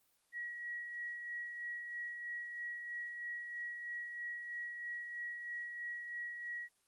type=tone with tremolo; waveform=sine; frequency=1913 Hz; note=A#6; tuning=44 cents sharp; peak=-39 dBFS; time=0.32-6.69 s; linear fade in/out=50 ms; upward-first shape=sine; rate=3.1 Hz; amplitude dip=40%; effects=white hiss -75 dBFS RMS until 6.87 s + Opus 24 kbps